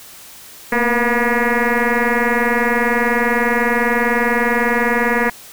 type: tone with frequency modulation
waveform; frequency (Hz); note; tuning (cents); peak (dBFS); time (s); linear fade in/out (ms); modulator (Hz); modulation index
sine; 727; F#5; -31; -13; 0.72-5.3; 5; 239; 5.8
effects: white hiss -39 dBFS RMS until 5.52 s